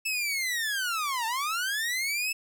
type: linear two-way sweep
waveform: sawtooth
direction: down then up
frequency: 2637 to 880 to 2637 Hz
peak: -24 dBFS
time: 0.05-2.33 s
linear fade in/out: 10 ms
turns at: 1.26 s
effects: none